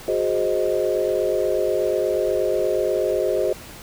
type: chord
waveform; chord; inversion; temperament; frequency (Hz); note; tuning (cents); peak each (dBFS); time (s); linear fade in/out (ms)
sine; Ab dominant seventh; third; equal with one note detuned; 367 / 415.3 / 523.3 / 622.3; Gb4 / Ab4 / C5 / Eb5; -14 / 0 / 0 / 0; -24; 0.08-3.53; 2
effects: pink hiss -40 dBFS RMS until 3.82 s